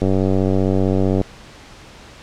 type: click train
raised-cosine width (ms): 2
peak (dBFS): -5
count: 115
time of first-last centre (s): 0.02-1.214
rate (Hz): 95.5
effects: pink hiss -41 dBFS RMS until 2.22 s + low-pass 6000 Hz 12 dB/octave